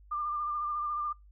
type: tone with vibrato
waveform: sine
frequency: 1194 Hz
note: D6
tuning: 28 cents sharp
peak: -30 dBFS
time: 0.11-1.13 s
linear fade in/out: 10 ms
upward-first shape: sine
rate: 14 Hz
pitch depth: 27 cents each way
effects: noise-tail reverb RT60 0.2 s tail -26 dB re dry + added 50 Hz sine -53 dBFS peak until 1.31 s